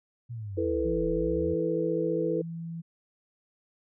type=linear two-way sweep; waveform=sine; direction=down then up; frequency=122.3 to 39.25 to 88.2 Hz; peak=-34 dBFS; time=0.29-1.55 s; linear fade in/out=20 ms; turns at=1.09 s
type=chord; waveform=sine; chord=E suspended fourth; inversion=none; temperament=just; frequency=329.6 / 439.5 / 494.4 Hz; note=E4 / A4 / B4; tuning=0 / -2 / +2 cents; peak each=-30 dBFS; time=0.57-2.42 s; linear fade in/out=10 ms
type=tone; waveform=sine; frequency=166.2 Hz; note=E3; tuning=15 cents sharp; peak=-34 dBFS; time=0.84-2.82 s; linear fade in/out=20 ms
effects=none